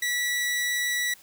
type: tone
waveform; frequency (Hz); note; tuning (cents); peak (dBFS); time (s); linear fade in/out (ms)
sawtooth; 1949; B6; -23; -21; 0.02-1.14; 5
effects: white hiss -53 dBFS RMS until 1.22 s